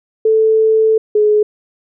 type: tone pair in turn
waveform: sine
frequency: 440 / 422.3 Hz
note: A4 / G#4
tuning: 0 / +29 cents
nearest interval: minor second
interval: 71 cents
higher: first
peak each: -8 dBFS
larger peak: neither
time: 0.25-0.98 / 1.15-1.43 s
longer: first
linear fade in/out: 5 ms
effects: none